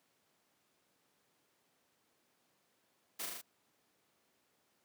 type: noise with echo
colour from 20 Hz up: white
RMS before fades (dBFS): -41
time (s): 3.19-3.26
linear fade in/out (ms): 10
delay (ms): 39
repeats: 4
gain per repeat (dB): -2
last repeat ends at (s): 3.416
effects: pink hiss -75 dBFS RMS until 4.84 s + high-pass 200 Hz 12 dB/octave